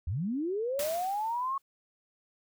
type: linear sweep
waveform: sine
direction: up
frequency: 69.3 to 1110 Hz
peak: -29 dBFS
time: 0.07-1.58 s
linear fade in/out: 5 ms
type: noise with exponential decay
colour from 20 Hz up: white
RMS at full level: -35 dBFS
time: 0.79-1.62 s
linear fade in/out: 2 ms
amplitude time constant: 180 ms
effects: none